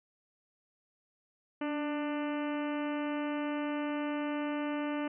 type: harmonic tone with a mistuned harmonic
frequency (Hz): 296.8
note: D4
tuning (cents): +18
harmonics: 1 / 2 / 3 / 4 / 5 / 6 / 7 / 8 / 9 / 10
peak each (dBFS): -33 / -39 / -43 / -45 / -47 / -49 / -50 / -51 / -52 / -53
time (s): 1.61-5.08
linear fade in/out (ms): 5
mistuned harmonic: 1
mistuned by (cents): -35
effects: none